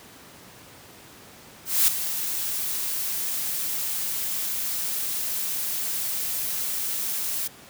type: noise with ADSR envelope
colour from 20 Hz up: blue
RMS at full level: -17 dBFS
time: 1.65-7.48 s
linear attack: 230 ms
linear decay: 4 ms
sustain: -11 dB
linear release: 11 ms
effects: pink hiss -47 dBFS RMS until 7.69 s + high-pass 100 Hz 12 dB/octave